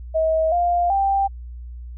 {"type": "tone with pitch steps", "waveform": "sine", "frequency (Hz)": [639, 700, 787], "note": ["D#5", "F5", "G5"], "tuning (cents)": [46, 4, 7], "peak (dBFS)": -16, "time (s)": [0.14, 1.28], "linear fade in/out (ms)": 20, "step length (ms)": 380, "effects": ["added 60 Hz sine -32 dBFS peak until 1.97 s"]}